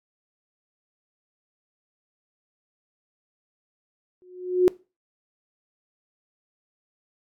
sine tone with exponential growth, 363.4 Hz, F#4, 31 cents flat, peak -11 dBFS, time 4.22-4.68 s, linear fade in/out 0 ms, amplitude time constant 98 ms, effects noise-tail reverb RT60 0.3 s tail -21 dB re dry + AAC 64 kbps

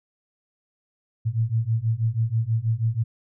sine beating tone pair, 110 / 116.2 Hz, A2 / A#2, 0 / -5 cents, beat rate 6.2 Hz, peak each -24 / -23 dBFS, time 1.25-3.04 s, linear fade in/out 20 ms, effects none

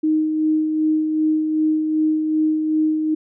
sine tone with tremolo, 311.1 Hz, D#4, in tune, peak -14 dBFS, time 0.03-3.15 s, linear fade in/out 10 ms, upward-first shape sine, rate 2.6 Hz, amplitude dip 40%, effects none

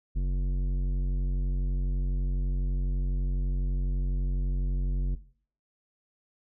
sine tone with tanh clipping, 46 Hz, F#1, 9 cents flat, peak -26 dBFS, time 0.15-5.16 s, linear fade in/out 20 ms, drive 12 dB, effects noise-tail reverb RT60 0.5 s tail -17 dB re dry

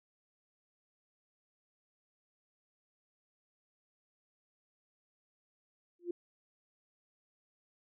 sine tone with exponential growth, 349.2 Hz, F4, in tune, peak -30 dBFS, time 5.99-6.11 s, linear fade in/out 5 ms, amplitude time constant 24 ms, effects none

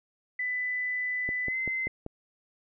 sine tone with pitch glide, 1996 to 2062 Hz, B6 to C7, +18 to -26 cents, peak -28 dBFS, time 0.39-1.88 s, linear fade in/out 5 ms, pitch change +56 cents, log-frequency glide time 1.46-1.56 s
click train, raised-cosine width 2 ms, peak -23 dBFS, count 5, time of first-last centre 1.29-2.064 s, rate 5.17 Hz
effects none

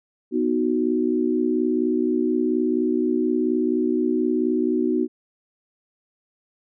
sine chord, B major, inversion none, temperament equal, 246.9 / 311.1 / 370 Hz, B3 / D#4 / F#4, 0 / 0 / 0 cents, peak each -23 dBFS, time 0.31-5.08 s, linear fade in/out 50 ms, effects none

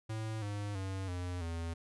square tone with pitch steps, 110 / 102.63 / 95.76 / 89.35 / 83.36 Hz, A2 / G#2 / G2 / F2 / E2, 0 / -20 / -40 / +40 / +20 cents, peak -37 dBFS, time 0.09-1.74 s, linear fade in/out 10 ms, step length 330 ms, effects resampled to 24000 Hz

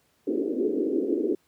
pink band-pass noise, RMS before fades -26 dBFS, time 0.27-1.35 s, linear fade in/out 5 ms, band 270 to 440 Hz, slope 48 dB/octave, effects pink hiss -67 dBFS RMS until 1.47 s + high-pass 80 Hz 12 dB/octave

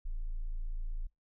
sine tone, 27.84 Hz, A0, 21 cents sharp, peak -32 dBFS, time 0.05-1.07 s, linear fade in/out 10 ms, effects noise-tail reverb RT60 0.2 s tail -25 dB re dry + tanh soft clip ceiling -29 dBFS

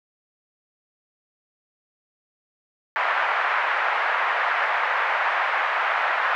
white band-pass noise, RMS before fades -23 dBFS, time 2.96-6.35 s, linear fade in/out 0 ms, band 680 to 1900 Hz, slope 24 dB/octave, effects none

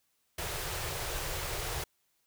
pink band-stop noise, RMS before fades -36 dBFS, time 0.38-1.84 s, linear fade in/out 5 ms, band 160 to 340 Hz, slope 48 dB/octave, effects white hiss -75 dBFS RMS until 2.26 s

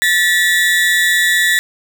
35% pulse tone pair together, 1760 / 1935.8 Hz, A6 / B6, 0 / -35 cents, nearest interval major second, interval 165 cents, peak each -12 dBFS, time 0.02-1.59 s, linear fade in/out 0 ms, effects none

